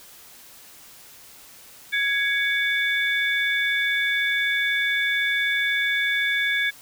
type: tone cluster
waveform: sine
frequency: 1663 / 2242 / 3507 Hz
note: G#6 / C#7 / A7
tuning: +2 / +19 / -6 cents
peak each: -23 / -24 / -28 dBFS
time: 1.92-6.71 s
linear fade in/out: 20 ms
effects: white hiss -47 dBFS RMS until 6.81 s